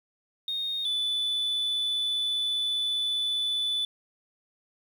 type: tone pair in turn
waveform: sine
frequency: 3700 / 3485 Hz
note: A#7 / A7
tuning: -14 / -17 cents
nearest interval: minor second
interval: 103 cents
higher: first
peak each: -27 / -23 dBFS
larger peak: second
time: 0.48-0.85 / 0.85-3.85 s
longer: second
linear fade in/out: 2 ms
effects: tanh soft clip ceiling -24 dBFS + 9-bit